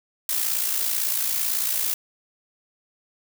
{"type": "noise with amplitude modulation", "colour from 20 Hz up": "blue", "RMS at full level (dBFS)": -22, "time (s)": [0.29, 1.94], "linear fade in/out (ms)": 2, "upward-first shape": "sine", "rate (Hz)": 58, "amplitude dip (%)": 55, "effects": []}